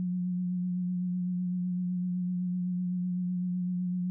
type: tone with vibrato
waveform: sine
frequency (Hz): 180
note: F#3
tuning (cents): -47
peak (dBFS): -28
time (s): 0-4.1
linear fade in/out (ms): 0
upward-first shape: sine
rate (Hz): 7.9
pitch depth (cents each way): 22
effects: none